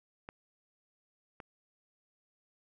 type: clicks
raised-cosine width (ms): 0.5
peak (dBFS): -28 / -30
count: 2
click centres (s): 0.289 / 1.402
effects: none